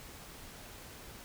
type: silence
effects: pink hiss -50 dBFS RMS until 1.24 s